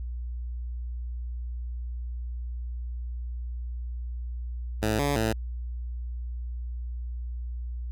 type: tone with pitch steps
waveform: 10% pulse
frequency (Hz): 108.6 / 142.9 / 111.3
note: A2 / D3 / A2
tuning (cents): -22 / -47 / +20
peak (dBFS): -16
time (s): 4.82-5.33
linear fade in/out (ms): 10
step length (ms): 170
effects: added 60 Hz sine -31 dBFS peak until 7.91 s